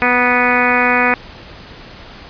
harmonic tone with a mistuned harmonic, 246.9 Hz, B3, in tune, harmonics 1 / 2 / 3 / 4 / 5 / 6 / 7 / 8 / 9 / 10, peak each -20 / -20 / -20 / -20 / -20 / -20 / -20 / -20 / -20 / -20 dBFS, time 0.02-1.14 s, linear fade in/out 0 ms, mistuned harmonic 4, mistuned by -22 cents, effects pink hiss -36 dBFS RMS until 2.29 s + resampled to 11025 Hz

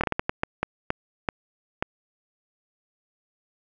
slowing click train, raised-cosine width 0.5 ms, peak -8 dBFS, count 11, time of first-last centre 0.01-1.825 s, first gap 26 ms, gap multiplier 1.4, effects none

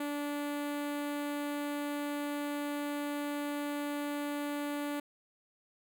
sawtooth tone with notch filter, 290.4 Hz, D4, 19 cents flat, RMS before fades -36 dBFS, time 0-5 s, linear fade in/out 5 ms, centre 5500 Hz, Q 1.3, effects none

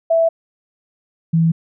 sine tone pair in turn, 659.3 / 164.25 Hz, E5 / E3, 0 / -6 cents, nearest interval 2 octaves, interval 2406 cents, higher first, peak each -11 dBFS, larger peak neither, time 0.1-0.29 / 1.33-1.52 s, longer neither, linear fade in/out 10 ms, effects none

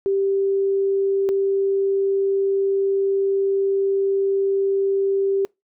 sine tone pair in turn, 392 / 392 Hz, G4 / G4, 0 / 0 cents, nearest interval unison, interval 0 cents, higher neither, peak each -17 dBFS, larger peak neither, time 0.06-1.29 / 1.29-5.45 s, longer second, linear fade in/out 0 ms, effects noise-tail reverb RT60 0.2 s tail -26 dB re dry

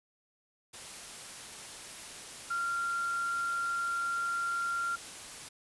sine tone in noise, 1383 Hz, F6, 17 cents flat, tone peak -30 dBFS, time 2.5-4.96 s, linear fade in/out 10 ms, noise white, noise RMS -45 dBFS, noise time 0.73-5.49 s, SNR +12 dB, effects resampled to 24000 Hz

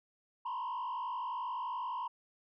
sine tone with frequency modulation, 987.8 Hz, B5, in tune, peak -33 dBFS, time 0.45-2.08 s, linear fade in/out 10 ms, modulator 51.5 Hz, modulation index 1.3, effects tanh soft clip ceiling -34 dBFS

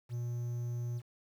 triangle tone with quantisation, 120 Hz, B2, 49 cents flat, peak -32 dBFS, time 0.09-1.02 s, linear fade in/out 50 ms, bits 10, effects none

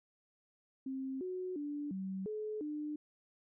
sine tone with pitch steps, 265.5 / 367.9 / 291.9 / 190.8 / 428 / 299.8 Hz, C4 / F#4 / D4 / G3 / A4 / D4, +25 / -10 / -10 / -47 / -48 / +36 cents, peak -37 dBFS, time 0.86-2.96 s, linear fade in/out 5 ms, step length 350 ms, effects none

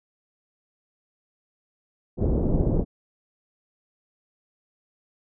pink low-pass noise, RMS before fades -22 dBFS, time 2.17-2.85 s, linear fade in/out 50 ms, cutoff 530 Hz, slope 24 dB/octave, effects none

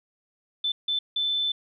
sine tone bursts at uneven times, 3524 Hz, A7, 2 cents sharp, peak -23 dBFS, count 3, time 0.64-0.72 / 0.88-0.99 / 1.16-1.52 s, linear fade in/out 5 ms, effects none

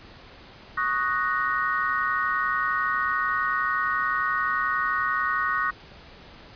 sine chord, D# minor seventh, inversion third, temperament equal with one note detuned, 1113.2 / 1244.5 / 1480 / 1864.7 Hz, C#6 / D#6 / F#6 / A#6, +7 / 0 / 0 / 0 cents, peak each -28 dBFS, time 0.77-5.71 s, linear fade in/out 10 ms, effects pink hiss -47 dBFS RMS until 6.55 s + resampled to 11025 Hz

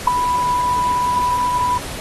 sine tone with ADSR envelope, 987.8 Hz, B5, in tune, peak -4 dBFS, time 0.07-1.78 s, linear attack 7 ms, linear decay 5 ms, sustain -11 dB, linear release 5 ms, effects pink hiss -30 dBFS RMS until 2 s + AAC 32 kbps

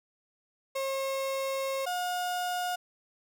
35% pulse tone pair in turn, 539 / 718.1 Hz, C#5 / F5, -49 / +48 cents, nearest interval perfect fourth, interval 497 cents, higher second, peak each -28 dBFS, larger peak neither, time 0.75-1.86 / 1.86-2.76 s, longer first, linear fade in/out 10 ms, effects none

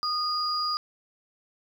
sine tone pair together, 1230 / 4866 Hz, D#6 / D#8, -20 / -39 cents, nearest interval 2 octaves, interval 2381 cents, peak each -28 dBFS, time 0.03-0.77 s, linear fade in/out 0 ms, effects 9-bit

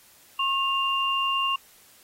sine tone pair together, 1082.8 / 2794 Hz, C#6 / F7, -41 / 0 cents, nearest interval octave + major third, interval 1641 cents, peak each -25 dBFS, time 0.39-1.56 s, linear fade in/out 5 ms, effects white hiss -55 dBFS RMS until 2.03 s + AAC 48 kbps

